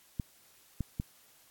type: clicks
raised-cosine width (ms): 5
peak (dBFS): -20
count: 3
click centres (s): 0.198 / 0.807 / 0.999
effects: white hiss -62 dBFS RMS until 1.5 s + AAC 64 kbps